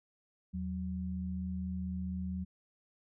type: tone pair together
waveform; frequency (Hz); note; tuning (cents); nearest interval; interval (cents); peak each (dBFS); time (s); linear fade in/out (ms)
sine; 80.62 / 185; E2 / F#3; -38 / 0; octave + major second; 1438; -39 / -36; 0.53-2.45; 20
effects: none